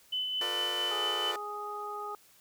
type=tone with tremolo; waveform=sine; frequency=3017 Hz; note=F#7; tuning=33 cents sharp; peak=-29 dBFS; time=0.12-1.32 s; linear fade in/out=10 ms; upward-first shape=sine; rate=4.5 Hz; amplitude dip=30%
type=chord; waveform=15% pulse; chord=B half-diminished seventh; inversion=second; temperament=just; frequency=355.6 / 444.5 / 493.9 / 592.7 Hz; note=F4 / A4 / B4 / D5; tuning=+31 / +18 / 0 / +16 cents; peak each=-35 dBFS; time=0.41-1.36 s; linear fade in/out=2 ms
type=harmonic tone; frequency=415.3 Hz; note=G#4; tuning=in tune; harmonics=1 / 2 / 3; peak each=-42 / -41 / -38 dBFS; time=0.91-2.15 s; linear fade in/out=2 ms
effects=white hiss -61 dBFS RMS until 2.4 s